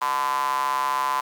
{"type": "tone with high-pass filter", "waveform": "square", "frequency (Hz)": 67.7, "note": "C#2", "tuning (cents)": -40, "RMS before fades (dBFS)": -24, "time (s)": [0.01, 1.21], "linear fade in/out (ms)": 10, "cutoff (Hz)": 1000, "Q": 9, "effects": ["8-bit"]}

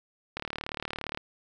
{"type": "click train", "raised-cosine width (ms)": 0.3, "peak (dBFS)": -17, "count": 31, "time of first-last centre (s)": [0.37, 1.174], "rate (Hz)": 37.3, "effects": []}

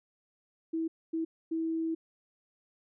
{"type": "tone bursts at uneven times", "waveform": "sine", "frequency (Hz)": 325.2, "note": "E4", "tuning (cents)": -23, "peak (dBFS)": -29, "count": 3, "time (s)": [[0.73, 0.88], [1.13, 1.25], [1.51, 1.95]], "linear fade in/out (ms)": 10, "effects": []}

